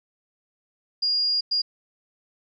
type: tone bursts at uneven times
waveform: sine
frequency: 4840 Hz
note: D#8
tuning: 49 cents flat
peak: -20 dBFS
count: 2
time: 1.02-1.41 / 1.51-1.62 s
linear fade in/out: 10 ms
effects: none